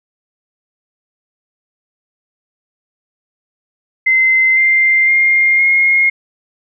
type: tone with pitch steps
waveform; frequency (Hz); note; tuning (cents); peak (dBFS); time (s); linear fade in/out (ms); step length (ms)
sine; 2066 / 2092 / 2119 / 2146; C7 / C7 / C7 / C7; -22 / -1 / +21 / +43; -8; 4.06-6.1; 10; 510
effects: none